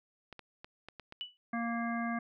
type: clicks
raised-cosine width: 0.3 ms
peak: -30 dBFS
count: 6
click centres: 0.327 / 0.393 / 0.645 / 0.886 / 0.997 / 1.124 s
type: tone with exponential decay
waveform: sine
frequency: 2960 Hz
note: F#7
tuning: in tune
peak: -33 dBFS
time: 1.21-1.37 s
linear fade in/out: 0 ms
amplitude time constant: 33 ms
type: harmonic tone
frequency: 233.1 Hz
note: A#3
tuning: in tune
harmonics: 1 / 3 / 5 / 7 / 9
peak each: -34 / -39 / -41 / -42 / -44 dBFS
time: 1.53-2.19 s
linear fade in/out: 5 ms
effects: none